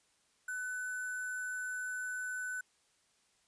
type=tone with sample-and-hold; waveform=sine; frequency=1501 Hz; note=F#6; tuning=24 cents sharp; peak=-36 dBFS; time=0.48-2.61 s; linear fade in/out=5 ms; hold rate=8820 Hz; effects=white hiss -72 dBFS RMS until 3.47 s + resampled to 22050 Hz

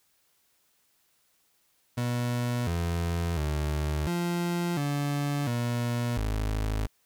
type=tone with pitch steps; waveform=30% pulse; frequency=121.4 / 85.1 / 75.1 / 173.4 / 143.8 / 119.8 / 53 Hz; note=B2 / F2 / D2 / F3 / D3 / A#2 / G#1; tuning=-29 / -44 / +39 / -12 / -36 / +48 / +36 cents; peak=-24 dBFS; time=1.97-6.87 s; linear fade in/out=10 ms; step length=700 ms; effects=white hiss -69 dBFS RMS until 7.05 s

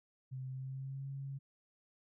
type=tone with pitch glide; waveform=sine; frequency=130.4 to 137.12 Hz; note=C3 to C#3; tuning=-5 to -18 cents; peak=-40 dBFS; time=0.31-1.39 s; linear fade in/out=20 ms; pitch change=+87 cents; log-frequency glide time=0.49-1.08 s; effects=none

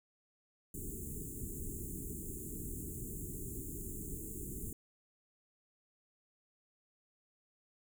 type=band-stop noise; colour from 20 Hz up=pink; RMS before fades=-43 dBFS; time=0.74-4.73 s; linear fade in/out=2 ms; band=430 to 6900 Hz; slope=96 dB/octave; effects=none

